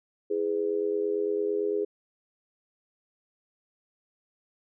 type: tone with amplitude modulation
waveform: sine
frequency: 414.4 Hz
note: G#4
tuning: 4 cents flat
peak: -21 dBFS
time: 0.3-1.85 s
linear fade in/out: 10 ms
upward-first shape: sine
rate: 88.9 Hz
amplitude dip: 85%
effects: none